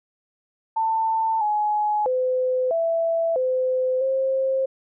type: tone with pitch steps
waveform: sine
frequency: 892 / 842 / 510 / 663 / 513 / 531 Hz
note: A5 / G#5 / C5 / E5 / C5 / C5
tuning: +23 / +24 / -44 / +10 / -34 / +25 cents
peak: -19 dBFS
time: 0.76-4.66 s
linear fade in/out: 10 ms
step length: 650 ms
effects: none